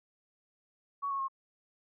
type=tone with pitch steps; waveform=sine; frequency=1123 / 1099.9 / 1077.3 Hz; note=C#6 / C#6 / C#6; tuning=+22 / -14 / -50 cents; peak=-31 dBFS; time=1.02-1.284 s; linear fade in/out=20 ms; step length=88 ms; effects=none